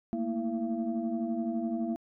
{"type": "tone cluster", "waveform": "sine", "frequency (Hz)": [221.9, 233.7, 329.2, 679], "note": ["A3", "A#3", "E4", "F5"], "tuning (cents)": [15, 5, -2, -49], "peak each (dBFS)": [-36, -31, -35, -38], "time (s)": [0.13, 1.96], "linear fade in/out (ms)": 0, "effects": ["tanh soft clip ceiling -20 dBFS"]}